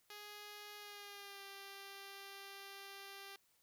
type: tone with pitch glide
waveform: 5% pulse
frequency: 415.3 to 394.7 Hz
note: G#4 to G4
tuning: 0 to +12 cents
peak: -39 dBFS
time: 0.1-3.36 s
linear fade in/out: 2 ms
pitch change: -88 cents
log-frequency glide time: 0.78-1.44 s
effects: white hiss -75 dBFS RMS until 3.62 s